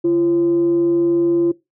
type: tone with frequency modulation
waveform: sine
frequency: 341.7 Hz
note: F4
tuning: 38 cents flat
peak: -12 dBFS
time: 0.04-1.52 s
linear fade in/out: 10 ms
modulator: 197 Hz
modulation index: 0.22
effects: noise-tail reverb RT60 0.2 s tail -20 dB re dry + tanh soft clip ceiling -8 dBFS